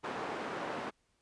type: band-pass noise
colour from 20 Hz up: white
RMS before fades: -39 dBFS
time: 0.03-0.91 s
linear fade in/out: 20 ms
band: 190 to 1100 Hz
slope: 12 dB/octave
effects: pink hiss -75 dBFS RMS until 1.21 s + resampled to 22050 Hz